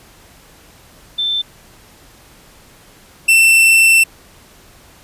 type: tone pair in turn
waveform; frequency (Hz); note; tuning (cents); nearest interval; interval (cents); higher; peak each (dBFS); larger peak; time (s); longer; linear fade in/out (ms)
sine / 45% pulse; 3548 / 2683; A7 / E7; +14 / +30; perfect fourth; 484; first; -15 / -7; second; 1.18-1.42 / 3.28-4.04; second; 10
effects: pink hiss -45 dBFS RMS until 5.03 s + resampled to 32000 Hz